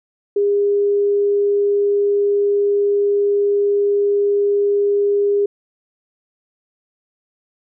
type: tone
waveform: sine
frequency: 405.9 Hz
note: G#4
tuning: 40 cents flat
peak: -13 dBFS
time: 0.36-5.46 s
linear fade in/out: 5 ms
effects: none